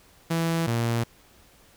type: tone pair in turn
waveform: sawtooth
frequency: 165.5 / 116.79 Hz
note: E3 / A#2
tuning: +7 / +4 cents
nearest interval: tritone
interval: 603 cents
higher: first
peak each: -19 dBFS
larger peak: neither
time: 0.3-0.67 / 0.67-1.04 s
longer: neither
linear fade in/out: 10 ms
effects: pink hiss -56 dBFS RMS until 1.76 s